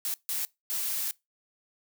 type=noise bursts at uneven times; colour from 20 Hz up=blue; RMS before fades=-31 dBFS; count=3; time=0.05-0.14 / 0.29-0.45 / 0.7-1.11 s; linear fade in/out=0 ms; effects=noise-tail reverb RT60 0.2 s tail -22 dB re dry